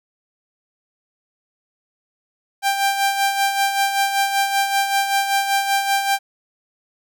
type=tone with tremolo; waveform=sawtooth; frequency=790 Hz; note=G5; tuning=13 cents sharp; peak=-11 dBFS; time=2.62-6.19 s; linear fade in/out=50 ms; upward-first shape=sine; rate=5.2 Hz; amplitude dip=55%; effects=none